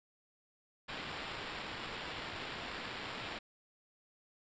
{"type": "noise with sample-and-hold", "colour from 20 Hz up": "violet", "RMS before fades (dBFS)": -43, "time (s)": [0.88, 3.39], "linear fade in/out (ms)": 10, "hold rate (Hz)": 6300, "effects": ["resampled to 16000 Hz"]}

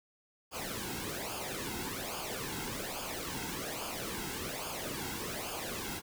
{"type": "noise with flanger", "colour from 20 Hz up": "pink", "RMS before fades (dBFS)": -39, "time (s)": [0.51, 6.02], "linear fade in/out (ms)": 50, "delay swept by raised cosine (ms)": [0.51, 1.71], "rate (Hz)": 1.2, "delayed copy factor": -0.7, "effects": []}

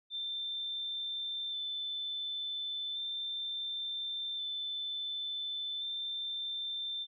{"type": "tone with vibrato", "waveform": "sine", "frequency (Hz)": 3547, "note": "A7", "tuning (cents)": 13, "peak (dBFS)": -35, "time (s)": [0.1, 7.07], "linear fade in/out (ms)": 50, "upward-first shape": "square", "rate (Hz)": 0.35, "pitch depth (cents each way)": 10, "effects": []}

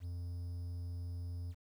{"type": "tone with quantisation", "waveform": "triangle", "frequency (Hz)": 87.31, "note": "F2", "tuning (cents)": 0, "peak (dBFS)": -37, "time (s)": [0, 1.55], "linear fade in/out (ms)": 50, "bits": 11, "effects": []}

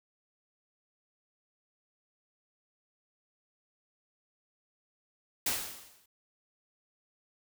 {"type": "noise with exponential decay", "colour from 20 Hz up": "white", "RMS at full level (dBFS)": -28, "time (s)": [5.46, 6.06], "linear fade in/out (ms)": 5, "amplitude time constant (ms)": 130, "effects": []}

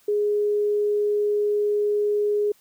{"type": "tone", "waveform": "sine", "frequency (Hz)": 415.3, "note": "G#4", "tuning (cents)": 0, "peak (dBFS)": -19, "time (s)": [0.08, 2.52], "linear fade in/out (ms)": 5, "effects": ["white hiss -59 dBFS RMS until 2.6 s"]}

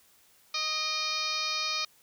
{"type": "harmonic tone with a mistuned harmonic", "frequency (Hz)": 622.3, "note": "D#5", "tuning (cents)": 0, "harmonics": [1, 2, 3, 4, 5, 6, 7, 8, 9, 10], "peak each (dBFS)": [-47, -36, -47, -35, -43, -36, -35, -36, -39, -47], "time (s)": [0.54, 1.85], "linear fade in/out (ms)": 5, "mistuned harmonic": 4, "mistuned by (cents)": -50, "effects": ["white hiss -62 dBFS RMS until 2.02 s"]}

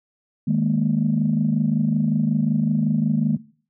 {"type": "chord", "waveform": "sine", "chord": "D# suspended fourth", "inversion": "none", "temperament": "equal", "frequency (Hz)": [155.56, 207.7, 233.1], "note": ["D#3", "G#3", "A#3"], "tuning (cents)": [0, 0, 0], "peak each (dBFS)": -21, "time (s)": [0.47, 3.37], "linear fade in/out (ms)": 10, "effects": ["noise-tail reverb RT60 0.4 s tail -17 dB re dry", "tanh soft clip ceiling -9 dBFS"]}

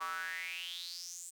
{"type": "tone with high-pass filter sweep", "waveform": "square", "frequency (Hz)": 87.31, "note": "F2", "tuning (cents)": 0, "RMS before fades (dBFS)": -42, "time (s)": [0, 1.31], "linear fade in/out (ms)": 20, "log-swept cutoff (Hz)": [1100, 8200], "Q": 7.3, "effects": []}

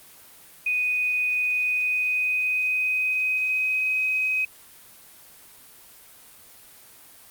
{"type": "tone with pitch glide", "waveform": "sine", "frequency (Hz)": [2489, 2524], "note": ["D#7", "D#7"], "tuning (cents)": [0, 24], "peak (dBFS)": -21, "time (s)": [0.66, 4.45], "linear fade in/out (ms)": 5, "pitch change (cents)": 24, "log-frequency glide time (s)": [1.54, 3.88], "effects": ["white hiss -49 dBFS RMS until 7.3 s", "Opus 32 kbps"]}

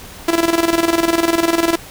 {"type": "tone with tremolo", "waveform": "sawtooth", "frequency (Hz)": 334.4, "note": "E4", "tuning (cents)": 25, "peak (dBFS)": -7, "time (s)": [0.28, 1.76], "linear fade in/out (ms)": 5, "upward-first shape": "square", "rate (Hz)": 20, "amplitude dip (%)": 70, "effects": ["pink hiss -36 dBFS RMS until 1.9 s"]}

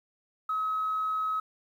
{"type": "tone", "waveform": "sine", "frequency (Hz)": 1279, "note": "D#6", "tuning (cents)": 47, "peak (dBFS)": -26, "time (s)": [0.49, 1.4], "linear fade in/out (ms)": 5, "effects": ["tanh soft clip ceiling -22 dBFS", "10-bit"]}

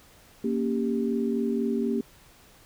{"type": "chord", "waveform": "sine", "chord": "G diminished", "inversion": "first", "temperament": "equal with one note detuned", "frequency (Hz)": [233.1, 277.2, 395.2], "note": ["Bb3", "Db4", "G4"], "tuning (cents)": [0, 0, 14], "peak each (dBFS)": [-26, -31, -29], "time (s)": [0.44, 2.01], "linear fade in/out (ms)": 5, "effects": ["pink hiss -55 dBFS RMS until 2.65 s"]}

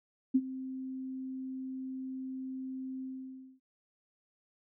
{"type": "tone with ADSR envelope", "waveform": "sine", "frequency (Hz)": 261.6, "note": "C4", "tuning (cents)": 0, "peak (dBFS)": -20, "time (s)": [0.34, 3.6], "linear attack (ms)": 14, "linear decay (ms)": 50, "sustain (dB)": -17, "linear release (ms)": 580, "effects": []}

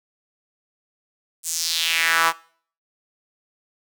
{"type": "tone with high-pass filter sweep", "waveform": "sawtooth", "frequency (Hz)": 164.81, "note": "E3", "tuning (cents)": 0, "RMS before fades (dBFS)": -21, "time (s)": [1.43, 2.33], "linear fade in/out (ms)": 50, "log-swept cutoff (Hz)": [8300, 1000], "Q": 2.7, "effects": ["noise-tail reverb RT60 0.5 s tail -22 dB re dry"]}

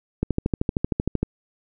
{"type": "click train", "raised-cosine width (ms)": 3, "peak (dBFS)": -8, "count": 14, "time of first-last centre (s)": [0.23, 1.23], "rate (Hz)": 13, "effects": []}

